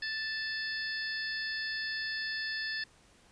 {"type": "harmonic tone with a mistuned harmonic", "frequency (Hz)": 880, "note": "A5", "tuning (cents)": 0, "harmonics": [2, 3, 4, 5, 6], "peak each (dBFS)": [-35, -47, -47, -41, -41], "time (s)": [0.02, 2.84], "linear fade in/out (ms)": 5, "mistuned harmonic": 6, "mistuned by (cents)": -68, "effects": ["pink hiss -62 dBFS RMS until 3.31 s", "resampled to 22050 Hz"]}